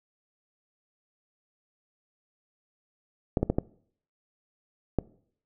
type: clicks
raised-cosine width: 2 ms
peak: -10 dBFS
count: 5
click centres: 3.372 / 3.43 / 3.5 / 3.585 / 4.987 s
effects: noise-tail reverb RT60 0.6 s tail -22 dB re dry